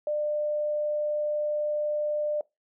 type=tone; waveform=sine; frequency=598 Hz; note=D5; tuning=31 cents sharp; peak=-25 dBFS; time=0.07-2.41 s; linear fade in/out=2 ms; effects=noise-tail reverb RT60 0.2 s tail -22 dB re dry